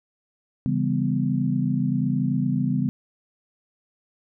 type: chord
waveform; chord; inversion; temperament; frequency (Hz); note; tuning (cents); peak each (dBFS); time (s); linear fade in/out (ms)
sine; C# half-diminished seventh; none; just; 138.59 / 166.31 / 199.57 / 249.5; C#3 / E3 / G3 / B3; 0 / +16 / +31 / +18; -25 / -28 / -26 / -25; 0.66-2.89; 0
effects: none